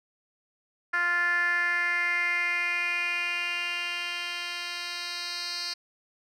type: tone with band-pass filter sweep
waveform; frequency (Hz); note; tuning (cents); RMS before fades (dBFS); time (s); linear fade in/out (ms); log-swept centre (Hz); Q
10% pulse; 349.2; F4; 0; -29; 0.93-5.74; 10; 1600 to 4300; 5.2
effects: none